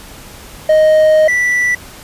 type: tone pair in turn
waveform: triangle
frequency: 622.3 / 1966.6 Hz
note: D#5 / B6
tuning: 0 / -8 cents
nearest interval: octave + minor sixth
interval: 1992 cents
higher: second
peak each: -4 / -9 dBFS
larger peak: first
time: 0.69-1.28 / 1.28-1.75 s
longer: first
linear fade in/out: 5 ms
effects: pink hiss -35 dBFS RMS until 2.03 s + resampled to 32000 Hz